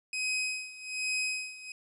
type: tone with tremolo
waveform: sawtooth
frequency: 2524 Hz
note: D#7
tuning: 24 cents sharp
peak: -25 dBFS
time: 0.13-1.72 s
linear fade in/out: 2 ms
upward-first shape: sine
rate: 1.2 Hz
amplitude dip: 85%
effects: resampled to 24000 Hz + 11-bit